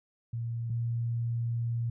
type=tone pair in turn; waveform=sine; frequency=116.54 / 117.22 Hz; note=A#2 / A#2; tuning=0 / +10 cents; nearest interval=unison; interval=10 cents; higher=second; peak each=-31 / -28 dBFS; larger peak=second; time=0.33-0.7 / 0.7-1.9 s; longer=second; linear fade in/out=5 ms; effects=none